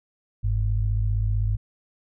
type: tone pair together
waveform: sine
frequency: 48.38 / 103.83 Hz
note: G1 / G#2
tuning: -22 / 0 cents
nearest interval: octave + minor second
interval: 1322 cents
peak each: -23 dBFS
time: 0.43-1.57 s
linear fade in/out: 20 ms
effects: none